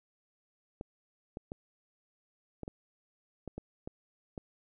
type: clicks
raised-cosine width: 2 ms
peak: -26 dBFS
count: 9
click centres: 0.811 / 1.371 / 1.519 / 2.633 / 2.679 / 3.477 / 3.58 / 3.875 / 4.378 s
effects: none